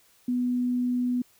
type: tone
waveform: sine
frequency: 247.2 Hz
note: B3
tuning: 2 cents sharp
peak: -23 dBFS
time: 0.28-1.22 s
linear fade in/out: 5 ms
effects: white hiss -61 dBFS RMS until 1.39 s